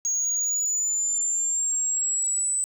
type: exponential sweep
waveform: sine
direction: up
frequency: 6600 to 8030 Hz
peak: -20 dBFS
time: 0.05-2.64 s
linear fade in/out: 0 ms
effects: tanh soft clip ceiling -21 dBFS + 9-bit